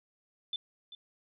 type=tone with echo; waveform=sine; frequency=3520 Hz; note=A7; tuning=in tune; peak=-32 dBFS; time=0.53-0.56 s; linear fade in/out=2 ms; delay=390 ms; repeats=1; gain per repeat=-13 dB; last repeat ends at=0.95 s; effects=none